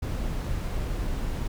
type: noise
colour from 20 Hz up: brown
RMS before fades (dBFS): -29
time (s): 0.02-1.48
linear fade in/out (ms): 10
effects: none